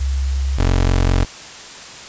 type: tone pair in turn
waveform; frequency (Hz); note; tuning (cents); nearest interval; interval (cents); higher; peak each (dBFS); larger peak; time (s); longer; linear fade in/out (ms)
sine / 25% pulse; 67.5 / 44.97; C#2 / F#1; -45 / -49; perfect fifth; 704; first; -16 / -9; second; 0-0.58 / 0.58-1.25; second; 10
effects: white hiss -35 dBFS RMS until 2.08 s + resampled to 16000 Hz